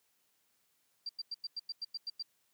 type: tone bursts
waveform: sine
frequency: 4714 Hz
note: D8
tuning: 6 cents sharp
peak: -36 dBFS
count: 10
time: 1.06-2.226 s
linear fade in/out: 5 ms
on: 32 ms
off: 94 ms
effects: white hiss -75 dBFS RMS until 2.53 s + high-pass 80 Hz 12 dB/octave